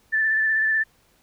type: tone with vibrato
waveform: sine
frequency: 1760 Hz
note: A6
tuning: in tune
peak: -18 dBFS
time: 0.12-0.84 s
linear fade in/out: 20 ms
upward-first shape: square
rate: 16 Hz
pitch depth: 16 cents each way
effects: pink hiss -61 dBFS RMS until 1.22 s

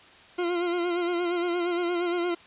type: tone with vibrato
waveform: 40% pulse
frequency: 349.2 Hz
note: F4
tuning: in tune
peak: -24 dBFS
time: 0.38-2.35 s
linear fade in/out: 10 ms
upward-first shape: sine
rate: 8.6 Hz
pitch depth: 44 cents each way
effects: white hiss -51 dBFS RMS until 2.46 s + resampled to 8000 Hz

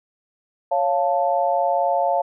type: chord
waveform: sine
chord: Db augmented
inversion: none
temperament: equal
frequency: 554.4 / 698.5 / 880 Hz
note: Db5 / F5 / A5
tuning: 0 / 0 / 0 cents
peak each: -22 / -20 / -23 dBFS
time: 0.71-2.22 s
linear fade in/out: 10 ms
effects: none

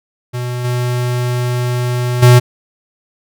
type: tone with level steps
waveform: square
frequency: 123.2 Hz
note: B2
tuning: 4 cents flat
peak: -19 / -15 / -4 dBFS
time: 0.33-2.4 s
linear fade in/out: 20 ms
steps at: 0.64 / 2.22 s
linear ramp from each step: 10 ms
effects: none

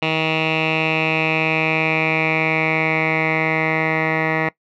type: tone with low-pass filter sweep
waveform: 10% pulse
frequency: 159 Hz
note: D#3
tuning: 38 cents sharp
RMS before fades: -19 dBFS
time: 0.02-4.49 s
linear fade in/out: 5 ms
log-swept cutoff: 2900 to 1900 Hz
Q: 6.4
effects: noise-tail reverb RT60 0.1 s tail -21 dB re dry

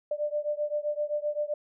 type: beating tone pair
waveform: sine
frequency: 591 / 598.7 Hz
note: D5 / D5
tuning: +11 / +33 cents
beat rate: 7.7 Hz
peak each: -30 / -31 dBFS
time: 0.11-1.54 s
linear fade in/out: 5 ms
effects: none

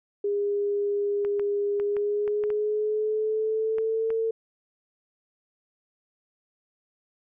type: tone with pitch glide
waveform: sine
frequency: 407.1 to 449.1 Hz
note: G#4 to A4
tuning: -35 to +35 cents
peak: -23 dBFS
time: 0.24-4.31 s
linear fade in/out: 5 ms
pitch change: +170 cents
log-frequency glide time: 1.76-4.13 s
type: clicks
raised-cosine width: 0.5 ms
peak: -25 dBFS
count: 9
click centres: 1.249 / 1.396 / 1.799 / 1.967 / 2.278 / 2.438 / 2.503 / 3.784 / 4.104 s
effects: none

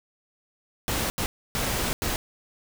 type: noise bursts at uneven times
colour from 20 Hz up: pink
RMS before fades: -27 dBFS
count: 4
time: 0.88-1.1 / 1.18-1.26 / 1.55-1.93 / 2.02-2.16 s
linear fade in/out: 0 ms
effects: none

